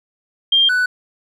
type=tone pair in turn; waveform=sine / triangle; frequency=3194 / 1489.2 Hz; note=G7 / F#6; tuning=+32 / +11 cents; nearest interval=octave + minor second; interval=1321 cents; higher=first; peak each=-10 / -12 dBFS; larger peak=first; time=0.52-0.69 / 0.69-0.86 s; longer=neither; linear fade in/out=5 ms; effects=none